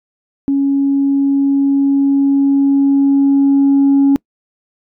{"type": "tone with level ramp", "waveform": "sine", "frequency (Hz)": 277.2, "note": "C#4", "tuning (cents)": 0, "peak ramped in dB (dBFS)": [-10, -5], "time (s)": [0.48, 4.16], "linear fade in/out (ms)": 0, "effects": ["noise-tail reverb RT60 0.1 s tail -26 dB re dry", "tanh soft clip ceiling -5 dBFS"]}